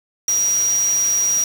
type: tone in noise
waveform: sine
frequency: 5750 Hz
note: F8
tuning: 50 cents sharp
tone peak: -15 dBFS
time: 0.28-1.44 s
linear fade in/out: 2 ms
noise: white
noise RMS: -30 dBFS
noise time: 0.28-1.44 s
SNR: +12 dB
effects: none